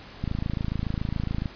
click train, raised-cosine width 5 ms, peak -15 dBFS, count 34, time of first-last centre 0.24-1.458 s, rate 27.1 Hz, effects pink hiss -45 dBFS RMS until 1.55 s + resampled to 11025 Hz

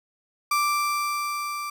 35% pulse tone with level ramp, 1174.7 Hz, D6, in tune, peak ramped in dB -18 to -28 dBFS, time 0.51-1.7 s, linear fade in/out 5 ms, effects none

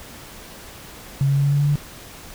sine tone with pitch steps, 137.9 / 139.18 / 140.47 / 141.78 / 143.09 / 144.42 / 145.76 Hz, C#3 / C#3 / C#3 / C#3 / D3 / D3 / D3, -9 / +7 / +23 / +39 / -45 / -29 / -13 cents, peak -15 dBFS, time 1.21-1.756 s, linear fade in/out 0 ms, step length 78 ms, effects pink hiss -40 dBFS RMS until 2.34 s

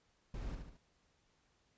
brown noise with echo, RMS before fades -43 dBFS, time 0.34-0.55 s, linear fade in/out 2 ms, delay 73 ms, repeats 3, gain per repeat -5 dB, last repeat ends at 0.769 s, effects pink hiss -75 dBFS RMS until 1.77 s + resampled to 16000 Hz

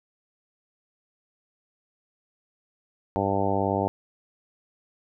harmonic tone, 98.4 Hz, G2, 7 cents sharp, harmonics 1 / 2 / 3 / 4 / 5 / 6 / 7 / 8 / 9, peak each -31 / -31 / -31 / -31 / -31 / -31 / -31 / -31 / -31 dBFS, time 3.16-3.88 s, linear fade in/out 0 ms, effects none

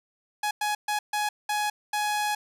sawtooth tone bursts at uneven times, 838 Hz, G#5, 15 cents sharp, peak -21 dBFS, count 6, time 0.43-0.51 / 0.61-0.75 / 0.88-0.99 / 1.13-1.29 / 1.49-1.7 / 1.93-2.35 s, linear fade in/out 5 ms, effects resampled to 32000 Hz + 9-bit

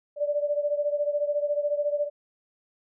sine beating tone pair, 582 / 596 Hz, D5 / D5, -16 / +25 cents, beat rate 14 Hz, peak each -25 / -29 dBFS, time 0.16-2.1 s, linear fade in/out 50 ms, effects none

